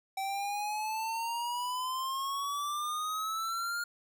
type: exponential sweep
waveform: square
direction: up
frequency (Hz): 770 to 1420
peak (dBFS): -33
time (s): 0.17-3.84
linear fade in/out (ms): 5
effects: none